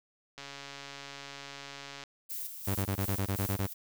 click train, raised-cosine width 0.2 ms, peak -26 dBFS, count 233, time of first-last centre 0.38-2.037 s, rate 140 Hz
violet noise with tremolo, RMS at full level -38 dBFS, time 2.29-3.74 s, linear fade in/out 20 ms, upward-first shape square, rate 2.8 Hz, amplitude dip 50%
sawtooth tone bursts, 98 Hz, G2, in tune, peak -25 dBFS, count 10, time 2.67-3.668 s, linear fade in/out 10 ms, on 80 ms, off 22 ms
effects none

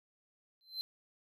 triangle tone with exponential growth, 4092 Hz, C8, 39 cents flat, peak -31 dBFS, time 0.61-0.81 s, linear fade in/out 0 ms, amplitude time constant 43 ms, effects none

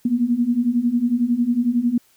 sine beating tone pair, 233.3 / 244.3 Hz, A#3 / B3, +2 / -19 cents, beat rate 11 Hz, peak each -21 / -18 dBFS, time 0.05-1.98 s, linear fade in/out 5 ms, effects white hiss -58 dBFS RMS until 2.16 s

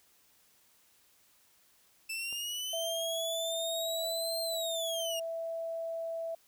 sawtooth linear two-way sweep, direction up then down, 2637 to 4186 to 2800 Hz, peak -32 dBFS, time 2.09-5.2 s, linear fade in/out 10 ms, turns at 4.41 s
click, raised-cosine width 1 ms, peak -38 dBFS, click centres 2.327 s
sine tone, 660 Hz, E5, 2 cents sharp, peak -34 dBFS, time 2.73-6.35 s, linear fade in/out 5 ms
effects white hiss -66 dBFS RMS until 6.47 s

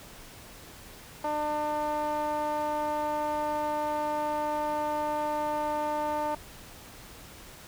sawtooth tone with band-pass filter, 300 Hz, D4, 37 cents sharp, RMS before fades -30 dBFS, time 1.24-6.35 s, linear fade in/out 5 ms, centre 800 Hz, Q 5.1, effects pink hiss -48 dBFS RMS until 7.67 s

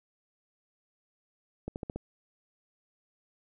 accelerating click train, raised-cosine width 2 ms, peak -22 dBFS, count 5, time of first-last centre 1.68-1.96 s, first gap 79 ms, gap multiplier 0.92, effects none

